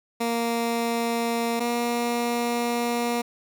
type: tone pair in turn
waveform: 15% pulse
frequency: 233.1 / 238 Hz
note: A#3 / A#3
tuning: 0 / +36 cents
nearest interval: unison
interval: 36 cents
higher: second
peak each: -17 dBFS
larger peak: neither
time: 0.2-1.6 / 1.6-3.22 s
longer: second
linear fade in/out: 10 ms
effects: none